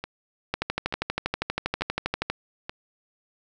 two click trains, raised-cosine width 0.3 ms, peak -9 / -16 dBFS, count 23 / 4, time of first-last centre 0.54-2.3 / 0.04-2.695 s, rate 12.5 / 1.13 Hz, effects none

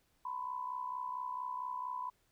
sine tone with amplitude modulation, 1000 Hz, B5, 21 cents sharp, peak -34 dBFS, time 0.25-2.1 s, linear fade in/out 5 ms, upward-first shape sine, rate 64.4 Hz, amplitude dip 70%, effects pink hiss -74 dBFS RMS until 2.31 s

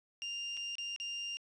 35% pulse tone with dropouts, 2797 Hz, F7, 2 cents sharp, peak -36 dBFS, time 0.22-1.37 s, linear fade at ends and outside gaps 0 ms, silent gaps 0.569-0.573 / 0.754-0.783 / 0.962-1 s, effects resampled to 22050 Hz + 11-bit

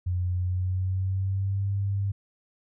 sine tone with pitch glide, 89.9 to 99.18 Hz, F#2 to G2, -49 to +21 cents, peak -24 dBFS, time 0.06-2.12 s, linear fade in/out 10 ms, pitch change +170 cents, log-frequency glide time 0.34-1.69 s, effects none

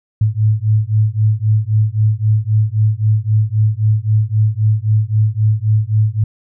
sine beating tone pair, 106 / 109.8 Hz, G#2 / A2, +36 / -3 cents, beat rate 3.8 Hz, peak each -14 dBFS, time 0.21-6.24 s, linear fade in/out 5 ms, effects none

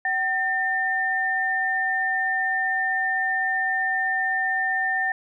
sine tone pair together, 760 / 1803.9 Hz, F#5 / A6, +46 / +43 cents, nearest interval octave + minor third, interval 1497 cents, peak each -27 / -22 dBFS, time 0.05-5.12 s, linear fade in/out 2 ms, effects none

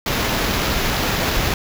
pink noise with sample-and-hold, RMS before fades -20 dBFS, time 0.06-1.54 s, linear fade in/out 2 ms, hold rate 8820 Hz, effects none

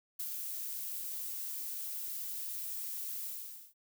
violet noise with ADSR envelope, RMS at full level -37 dBFS, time 0.19-3.74 s, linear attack 10 ms, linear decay 46 ms, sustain -3 dB, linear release 510 ms, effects none

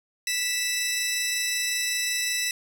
15% pulse tone pair together, 1971.4 / 2637 Hz, B6 / E7, -4 / 0 cents, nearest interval perfect fourth, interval 504 cents, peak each -21 dBFS, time 0.27-2.51 s, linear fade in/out 2 ms, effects none

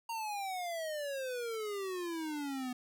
square exponential sweep, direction down, 932.3 to 246.9 Hz, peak -37 dBFS, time 0.09-2.73 s, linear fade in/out 5 ms, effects none

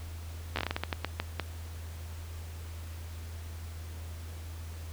slowing click train, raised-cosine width 0.3 ms, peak -14 dBFS, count 13, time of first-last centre 0.56-1.397 s, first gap 12 ms, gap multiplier 1.29, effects added 82 Hz sine -39 dBFS peak until 4.92 s + pink hiss -51 dBFS RMS until 4.92 s

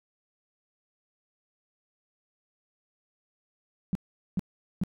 sine tone bursts, 186 Hz, F#3, 9 cents sharp, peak -23 dBFS, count 3, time 3.93-4.836 s, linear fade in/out 0 ms, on 22 ms, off 420 ms, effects none

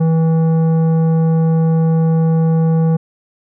sine tone with tanh clipping, 162.3 Hz, E3, 27 cents flat, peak -12 dBFS, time 0-2.97 s, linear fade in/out 10 ms, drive 11 dB, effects none

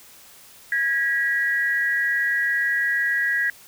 sine tone pair together, 1645.7 / 1928 Hz, G#6 / B6, -16 / -42 cents, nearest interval minor third, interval 274 cents, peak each -22 dBFS, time 0.72-3.5 s, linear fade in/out 2 ms, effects white hiss -48 dBFS RMS until 3.67 s

